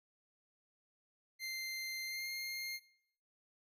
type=tone with pitch glide; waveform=25% pulse; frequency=2087 to 2121 Hz; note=C7 to C7; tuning=-5 to +23 cents; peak=-36 dBFS; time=1.39-2.8 s; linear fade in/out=50 ms; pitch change=+28 cents; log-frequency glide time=2.05-2.29 s; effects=noise-tail reverb RT60 0.7 s tail -20 dB re dry